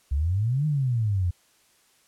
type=exponential two-way sweep; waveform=sine; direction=up then down; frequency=65.41 to 155.6 to 85.1 Hz; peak=-21 dBFS; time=0.11-1.31 s; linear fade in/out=10 ms; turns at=0.66 s; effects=white hiss -62 dBFS RMS until 2.07 s + low-pass 11000 Hz 12 dB/octave